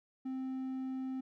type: tone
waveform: triangle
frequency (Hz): 261.7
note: C4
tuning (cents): 0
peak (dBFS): -34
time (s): 0.25-1.21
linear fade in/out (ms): 10
effects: none